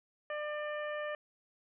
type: harmonic tone with a mistuned harmonic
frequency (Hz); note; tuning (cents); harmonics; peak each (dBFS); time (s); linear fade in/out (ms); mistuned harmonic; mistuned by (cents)
598; D5; +31; 1 / 2 / 3 / 4 / 5; -37 / -44 / -42 / -51 / -53; 0.3-1.15; 2; 5; -18
effects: none